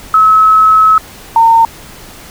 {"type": "tone pair in turn", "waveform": "sine", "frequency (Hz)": [1290, 912.4], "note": ["E6", "A#5"], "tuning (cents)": [-38, -37], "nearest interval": "tritone", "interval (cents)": 599, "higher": "first", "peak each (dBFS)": -3, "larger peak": "neither", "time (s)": [[0.14, 0.98], [1.36, 1.65]], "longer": "first", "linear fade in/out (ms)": 2, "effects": ["pink hiss -33 dBFS RMS until 2.3 s"]}